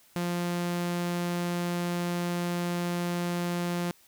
sawtooth tone, 174.61 Hz, F3, in tune, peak -24 dBFS, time 0.16-3.91 s, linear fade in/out 0 ms, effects white hiss -60 dBFS RMS until 4.07 s

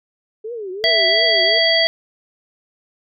sine tone with vibrato, 420 Hz, G#4, 19 cents sharp, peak -25 dBFS, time 0.44-1.59 s, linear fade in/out 10 ms, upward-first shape triangle, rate 2.8 Hz, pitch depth 270 cents each way
harmonic tone, 659.3 Hz, E5, in tune, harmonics 1 / 3 / 5 / 7, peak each -18 / -18 / -18 / -18 dBFS, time 0.84-1.87 s, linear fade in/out 0 ms
effects none

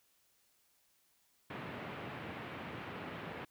pink band-pass noise, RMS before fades -45 dBFS, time 1.5-3.45 s, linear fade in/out 5 ms, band 100 to 2800 Hz, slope 24 dB/octave, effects white hiss -73 dBFS RMS until 3.5 s

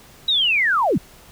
sine linear sweep, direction down, 3896 to 114 Hz, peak -15 dBFS, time 0.28-0.98 s, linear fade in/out 5 ms, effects pink hiss -47 dBFS RMS until 1.31 s

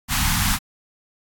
pink band-stop noise, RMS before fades -20 dBFS, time 0.08-0.59 s, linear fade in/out 50 ms, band 250 to 810 Hz, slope 48 dB/octave, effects AAC 64 kbps

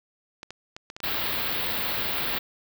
clicks, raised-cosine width 0.2 ms, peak -21 dBFS, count 7, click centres 0.431 / 0.506 / 0.765 / 0.901 / 0.965 / 1.003 / 1.38 s
white band-stop noise, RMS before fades -28 dBFS, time 1.03-2.39 s, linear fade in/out 10 ms, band 4400 to 15000 Hz, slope 48 dB/octave
effects none

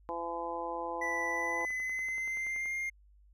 harmonic tone, 169.4 Hz, E3, 48 cents sharp, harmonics 2 / 3 / 4 / 5 / 6, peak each -43 / -40 / -43 / -39 / -40 dBFS, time 0.09-1.65 s, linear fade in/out 0 ms
triangle tone with pitch glide, 1975.5 to 2117 Hz, B6 to C7, 0 to +20 cents, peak -31 dBFS, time 1.01-2.9 s, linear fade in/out 10 ms, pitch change +120 cents, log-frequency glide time 1.29-2.73 s
click train, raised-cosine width 0.5 ms, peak -37 dBFS, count 12, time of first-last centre 1.61-2.658 s, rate 10.5 Hz
effects added 50 Hz sine -58 dBFS peak until 3.33 s

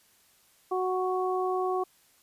harmonic tone, 370 Hz, F#4, in tune, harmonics 1 / 2 / 3, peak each -28 / -31 / -33 dBFS, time 0.71-1.84 s, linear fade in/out 10 ms, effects white hiss -63 dBFS RMS until 2.22 s + resampled to 32000 Hz

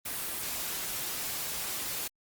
white noise, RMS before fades -35 dBFS, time 0.05-2.08 s, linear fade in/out 10 ms, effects Opus 32 kbps

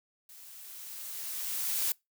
blue noise with level ramp, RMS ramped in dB -52 to -29 dBFS, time 0.29-1.92 s, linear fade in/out 2 ms, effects noise-tail reverb RT60 0.2 s tail -25 dB re dry

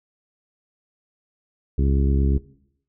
harmonic tone, 68.5 Hz, C#2, 20 cents flat, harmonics 1 / 2 / 3 / 4 / 5 / 6, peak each -18 / -24 / -28 / -30 / -32 / -34 dBFS, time 1.78-2.38 s, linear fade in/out 5 ms, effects noise-tail reverb RT60 0.7 s tail -18 dB re dry

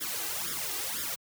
white noise with flanger, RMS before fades -34 dBFS, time 0-1.16 s, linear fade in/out 20 ms, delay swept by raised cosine 0.56 to 2.56 ms, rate 2 Hz, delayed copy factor +0.9, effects high-pass 100 Hz 12 dB/octave

